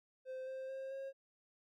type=tone with pitch steps; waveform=triangle; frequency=519 / 525.9 / 533 / 540.1 Hz; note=C5 / C5 / C5 / C#5; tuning=-14 / +9 / +32 / -45 cents; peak=-40 dBFS; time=0.25-1.13 s; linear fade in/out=50 ms; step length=220 ms; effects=none